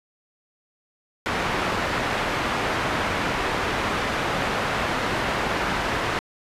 white low-pass noise, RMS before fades -25 dBFS, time 1.26-6.19 s, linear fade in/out 0 ms, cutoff 1700 Hz, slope 12 dB/octave, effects resampled to 32000 Hz

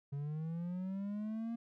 triangle linear sweep, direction up, 138.7 to 234.2 Hz, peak -35 dBFS, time 0.12-1.56 s, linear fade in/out 10 ms, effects none

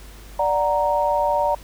sine chord, D augmented, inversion none, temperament equal, 587.3 / 740 / 932.3 Hz, D5 / F#5 / A#5, 0 / 0 / 0 cents, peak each -21 / -25 / -20 dBFS, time 0.39-1.55 s, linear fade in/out 5 ms, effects added 50 Hz sine -40 dBFS peak until 1.63 s + pink hiss -46 dBFS RMS until 1.63 s

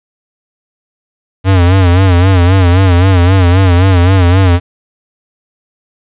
square tone with vibrato, 91.5 Hz, F#2, 19 cents flat, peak -5 dBFS, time 1.44-4.6 s, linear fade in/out 50 ms, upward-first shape sine, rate 3.8 Hz, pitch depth 100 cents each way, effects resampled to 8000 Hz + 7-bit

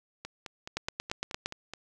two click trains, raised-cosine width 0.2 ms, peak -22 / -14 dBFS, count 8 / 7, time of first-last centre 0.25-1.736 / 0.77-1.46 s, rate 4.71 / 8.7 Hz, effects none

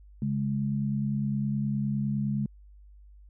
sine tone pair together, 138.3 / 208.1 Hz, C#3 / G#3, -4 / +4 cents, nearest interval perfect fifth, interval 708 cents, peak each -29 / -28 dBFS, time 0.22-2.46 s, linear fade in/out 2 ms, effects added 50 Hz sine -49 dBFS peak until 3.29 s

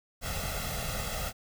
pink noise with comb filter, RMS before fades -34 dBFS, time 0.21-1.33 s, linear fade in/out 50 ms, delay 1.5 ms, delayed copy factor +0.8, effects none

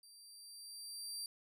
25% pulse tone with level ramp, 4699 Hz, D8, in tune, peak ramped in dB -54 to -36 dBFS, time 0.03-1.26 s, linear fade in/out 2 ms, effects none

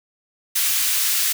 white high-pass noise, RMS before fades -20 dBFS, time 0.55-1.33 s, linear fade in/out 10 ms, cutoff 1800 Hz, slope 12 dB/octave, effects none

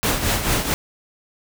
pink noise with tremolo, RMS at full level -18 dBFS, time 0.03-0.74 s, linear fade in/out 0 ms, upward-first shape triangle, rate 4.5 Hz, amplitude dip 65%, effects none

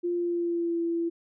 sine tone with pitch glide, 349.2 to 336.7 Hz, F4 to E4, 0 to +37 cents, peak -25 dBFS, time 0.03-1.1 s, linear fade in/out 20 ms, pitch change -63 cents, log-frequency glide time 0.13-0.81 s, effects none

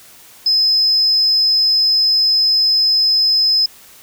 triangle tone, 5100 Hz, D#8, 42 cents sharp, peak -8 dBFS, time 0.46-3.66 s, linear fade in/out 5 ms, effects tanh soft clip ceiling -8 dBFS + white hiss -43 dBFS RMS until 4.02 s

